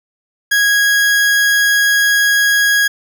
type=tone; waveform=40% pulse; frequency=1651 Hz; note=G#6; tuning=11 cents flat; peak=-9 dBFS; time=0.51-2.88 s; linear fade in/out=10 ms; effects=none